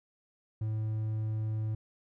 triangle tone, 108.9 Hz, A2, 17 cents flat, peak -28 dBFS, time 0.61-1.75 s, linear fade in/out 5 ms, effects none

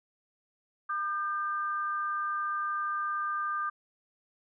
sine tone pair together, 1205.1 / 1568 Hz, D6 / G6, +44 / 0 cents, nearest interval perfect fourth, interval 456 cents, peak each -30 / -36 dBFS, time 0.89-3.7 s, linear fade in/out 10 ms, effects none

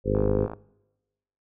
harmonic tone, 51.1 Hz, G#1, 27 cents flat, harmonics 1 / 2 / 3 / 4 / 5 / 6 / 7 / 8 / 9 / 10, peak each -29 / -28 / -33 / -31 / -33 / -34 / -34 / -28 / -32 / -28 dBFS, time 0.04-0.48 s, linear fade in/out 50 ms
click train, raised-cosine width 1 ms, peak -21 dBFS, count 22, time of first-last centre 0.15-0.535 s, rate 54.6 Hz
effects noise-tail reverb RT60 1.0 s tail -24 dB re dry

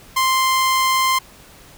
sawtooth tone, 1046.5 Hz, C6, in tune, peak -11 dBFS, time 0.16-1.19 s, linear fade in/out 10 ms, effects pink hiss -45 dBFS RMS until 1.77 s

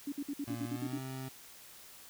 sine tone bursts, 284.2 Hz, C#4, 43 cents sharp, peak -34 dBFS, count 9, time 0.07-0.978 s, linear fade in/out 5 ms, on 52 ms, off 55 ms
25% pulse tone with pitch glide, 116.54 to 131.57 Hz, A#2 to C3, 0 to +10 cents, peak -36 dBFS, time 0.47-1.29 s, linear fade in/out 10 ms, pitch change +210 cents, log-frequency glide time 0.65-1 s
effects white hiss -54 dBFS RMS until 2.09 s

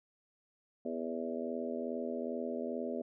harmonic tone with a mistuned harmonic, 82.41 Hz, E2, in tune, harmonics 3 / 4 / 5 / 6 / 7 / 8, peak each -39 / -46 / -41 / -44 / -42 / -45 dBFS, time 0.85-3.02 s, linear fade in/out 5 ms, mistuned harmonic 8, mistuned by -15 cents, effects none

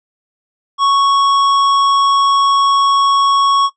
sine tone with hard clipping, 1108.7 Hz, C#6, in tune, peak -11 dBFS, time 0.78-3.7 s, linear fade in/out 50 ms, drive 10 dB, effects noise-tail reverb RT60 0.1 s tail -19 dB re dry + resampled to 24000 Hz

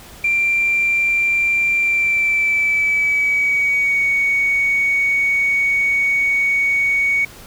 sine tone with pitch glide, 2364 to 2235 Hz, D7 to C#7, +11 to +14 cents, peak -13 dBFS, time 0.24-7.25 s, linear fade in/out 5 ms, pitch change -97 cents, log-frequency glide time 1.78-4.05 s, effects tanh soft clip ceiling -9 dBFS + pink hiss -40 dBFS RMS until 7.46 s

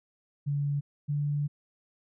sine tone pair in turn, 143.3 / 145.64 Hz, D3 / D3, -42 / -14 cents, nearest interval unison, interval 28 cents, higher second, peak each -26 dBFS, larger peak neither, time 0.46-0.81 / 1.08-1.48 s, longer second, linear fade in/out 20 ms, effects none

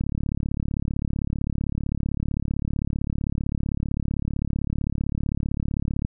click train, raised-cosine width 5 ms, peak -13 dBFS, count 216, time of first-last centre 0.01-6.049 s, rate 35.6 Hz, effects none

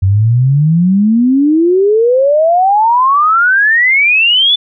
sine exponential sweep, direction up, 92.5 to 3520 Hz, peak -6 dBFS, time 0.02-4.56 s, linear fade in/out 10 ms, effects none

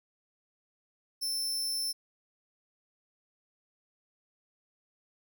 sawtooth tone, 5330 Hz, E8, 18 cents sharp, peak -28 dBFS, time 1.21-1.93 s, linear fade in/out 20 ms, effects none

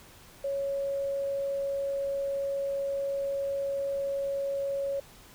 sine tone, 554.4 Hz, C#5, in tune, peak -28 dBFS, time 0.44-5 s, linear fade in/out 5 ms, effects pink hiss -53 dBFS RMS until 5.34 s

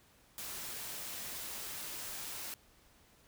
white noise, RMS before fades -43 dBFS, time 0.38-2.54 s, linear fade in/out 0 ms, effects pink hiss -65 dBFS RMS until 3.27 s

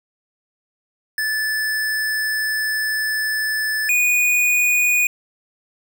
square tone pair in turn, 1742 / 2464 Hz, A6 / D#7, -18 / -17 cents, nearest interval tritone, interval 601 cents, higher second, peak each -20 / -15 dBFS, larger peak second, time 1.18-3.89 / 3.89-5.07 s, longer first, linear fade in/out 2 ms, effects none

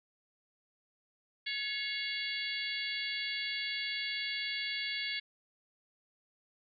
harmonic tone with a mistuned harmonic, 564 Hz, C#5, 30 cents sharp, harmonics 3 / 4 / 5 / 6 / 7 / 8, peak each -43 / -38 / -43 / -40 / -45 / -42 dBFS, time 1.46-5.2 s, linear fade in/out 10 ms, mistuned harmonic 4, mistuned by -59 cents, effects none

